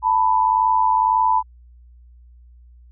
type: tone pair together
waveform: sine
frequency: 885.9 / 987.8 Hz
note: A5 / B5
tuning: +12 / 0 cents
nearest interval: major second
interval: 188 cents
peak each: -18 / -16 dBFS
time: 0.02-1.43 s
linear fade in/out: 50 ms
effects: added 60 Hz sine -44 dBFS peak until 2.91 s